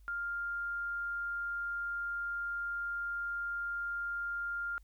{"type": "tone", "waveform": "sine", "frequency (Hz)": 1400, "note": "F6", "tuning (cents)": 4, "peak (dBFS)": -34, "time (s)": [0.08, 4.78], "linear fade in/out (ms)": 0, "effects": ["added 50 Hz sine -55 dBFS peak until 4.83 s", "white hiss -75 dBFS RMS until 4.83 s"]}